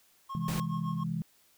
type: tone with tremolo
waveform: triangle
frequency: 1080 Hz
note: C#6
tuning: 45 cents flat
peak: -33 dBFS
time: 0.29-1.04 s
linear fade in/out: 10 ms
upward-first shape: triangle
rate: 7.1 Hz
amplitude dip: 95%
type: chord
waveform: sine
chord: C augmented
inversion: none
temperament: equal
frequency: 130.81 / 164.81 / 207.7 Hz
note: C3 / E3 / G#3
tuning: 0 / 0 / 0 cents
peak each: -38 / -32 / -37 dBFS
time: 0.35-1.22 s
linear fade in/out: 0 ms
type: noise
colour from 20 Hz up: pink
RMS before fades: -38 dBFS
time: 0.48-0.6 s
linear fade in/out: 2 ms
effects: white hiss -65 dBFS RMS until 1.57 s